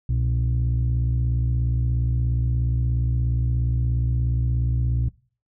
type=tone pair together; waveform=sine; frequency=64.24 / 121.2 Hz; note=C2 / B2; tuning=-31 / -32 cents; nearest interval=major seventh; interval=1099 cents; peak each=-20 dBFS; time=0.09-5.09 s; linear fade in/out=5 ms; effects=noise-tail reverb RT60 0.4 s tail -22 dB re dry + tanh soft clip ceiling -16 dBFS